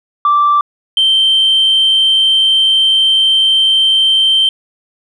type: tone pair in turn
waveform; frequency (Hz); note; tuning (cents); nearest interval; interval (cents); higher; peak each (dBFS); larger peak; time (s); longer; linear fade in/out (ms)
sine; 1170 / 3124; D6 / G7; -7 / -7; octave + perfect fourth; 1700; second; -6; neither; 0.25-0.61 / 0.97-4.49; second; 2
effects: tanh soft clip ceiling -4 dBFS